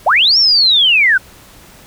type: linear two-way sweep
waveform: sine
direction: up then down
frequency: 510 to 5580 to 1441 Hz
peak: -7 dBFS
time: 0.06-1.18 s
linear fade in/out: 10 ms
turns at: 0.38 s
effects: pink hiss -41 dBFS RMS until 1.86 s